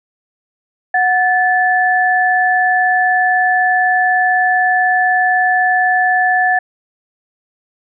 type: tone pair together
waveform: sine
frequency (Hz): 734.5 / 1742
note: F#5 / A6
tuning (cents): -13 / -18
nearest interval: octave + minor third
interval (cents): 1495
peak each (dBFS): -13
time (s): 0.94-6.59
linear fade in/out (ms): 5
effects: none